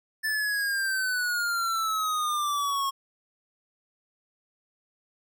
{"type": "exponential sweep", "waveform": "square", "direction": "down", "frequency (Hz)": [1763, 1086], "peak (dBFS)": -26, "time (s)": [0.23, 2.91], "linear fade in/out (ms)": 20, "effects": []}